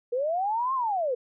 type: linear two-way sweep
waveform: sine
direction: up then down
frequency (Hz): 466.2 to 1084 to 466.2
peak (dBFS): -24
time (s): 0.12-1.15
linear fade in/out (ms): 10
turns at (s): 0.74
effects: none